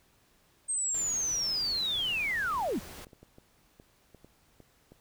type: linear sweep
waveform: sine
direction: down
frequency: 8450 to 134.9 Hz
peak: -28 dBFS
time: 0.68-2.8 s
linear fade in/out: 20 ms
type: noise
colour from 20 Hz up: pink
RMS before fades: -46 dBFS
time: 0.94-3.05 s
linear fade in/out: 5 ms
type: clicks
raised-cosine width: 2 ms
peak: -38 dBFS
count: 10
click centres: 2.895 / 3.069 / 3.132 / 3.23 / 3.384 / 3.799 / 4.147 / 4.246 / 4.603 / 4.92 s
effects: pink hiss -66 dBFS RMS until 5 s